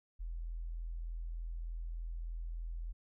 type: tone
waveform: sine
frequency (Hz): 41.67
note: E1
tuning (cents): +19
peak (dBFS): -38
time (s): 0.19-2.93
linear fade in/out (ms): 20
effects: none